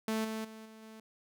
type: tone with level steps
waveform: sawtooth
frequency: 220 Hz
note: A3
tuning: in tune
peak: -27 / -32 / -43 / -47 / -45 dBFS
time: 0.08-1 s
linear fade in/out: 2 ms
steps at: 0.24 / 0.44 / 0.65 / 0.82 s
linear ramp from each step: 10 ms
effects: none